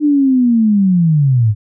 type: linear sweep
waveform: sine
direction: down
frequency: 302.9 to 100.8 Hz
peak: -8 dBFS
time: 0-1.55 s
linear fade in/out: 50 ms
effects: none